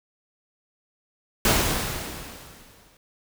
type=noise with exponential decay; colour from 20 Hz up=pink; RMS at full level=-18 dBFS; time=1.45-2.97 s; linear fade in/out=2 ms; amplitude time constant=330 ms; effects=none